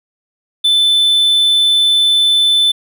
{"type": "tone", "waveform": "triangle", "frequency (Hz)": 3520, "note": "A7", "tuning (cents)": 0, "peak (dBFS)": -7, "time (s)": [0.64, 2.72], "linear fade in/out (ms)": 10, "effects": []}